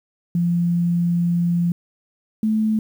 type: tone pair in turn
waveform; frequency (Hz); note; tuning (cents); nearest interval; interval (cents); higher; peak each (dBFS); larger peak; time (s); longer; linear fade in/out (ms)
sine; 172.6 / 217.5; F3 / A3; -20 / -20; major third; 400; second; -16; neither; 0.35-1.72 / 2.43-2.79; first; 2
effects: 8-bit